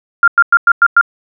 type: tone bursts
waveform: sine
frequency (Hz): 1396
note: F6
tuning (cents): -1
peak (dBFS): -3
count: 6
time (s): 0.23-1.012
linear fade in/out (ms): 2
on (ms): 47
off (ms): 100
effects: none